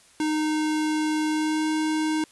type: tone with pitch glide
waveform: square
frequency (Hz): 308.3 to 311.2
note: D#4 to D#4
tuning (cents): -16 to 0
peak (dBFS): -23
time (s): 0.2-2.24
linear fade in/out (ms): 2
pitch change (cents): +16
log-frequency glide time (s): 1.28-1.68
effects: white hiss -55 dBFS RMS until 2.31 s + resampled to 24000 Hz